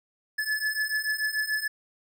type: beating tone pair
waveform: square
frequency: 1721 / 1727.9 Hz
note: A6 / A6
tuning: -39 / -32 cents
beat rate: 6.9 Hz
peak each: -31 / -29 dBFS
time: 0.38-1.68 s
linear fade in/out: 10 ms
effects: none